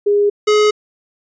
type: tone pair in turn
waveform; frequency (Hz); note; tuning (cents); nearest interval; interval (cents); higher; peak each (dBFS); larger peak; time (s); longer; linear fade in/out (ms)
sine / square; 409.5 / 422.2; G#4 / G#4; -24 / +29; minor second; 53; second; -10; neither; 0.06-0.3 / 0.47-0.71; neither; 10
effects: resampled to 16000 Hz